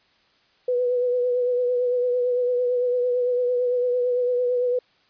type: tone with vibrato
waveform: sine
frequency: 493.9 Hz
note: B4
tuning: in tune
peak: -19 dBFS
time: 0.68-4.79 s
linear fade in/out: 5 ms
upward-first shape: triangle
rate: 8.9 Hz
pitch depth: 34 cents each way
effects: white hiss -61 dBFS RMS until 5.09 s + resampled to 11025 Hz